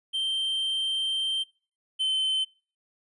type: tone pair in turn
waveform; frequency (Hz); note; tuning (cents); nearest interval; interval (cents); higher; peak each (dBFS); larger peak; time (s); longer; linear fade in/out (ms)
triangle; 3136 / 3075; G7 / G7; 0 / -34; unison; 34; first; -24 / -22; second; 0.13-1.44 / 1.99-2.45; first; 20
effects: noise-tail reverb RT60 0.4 s tail -24 dB re dry + resampled to 24000 Hz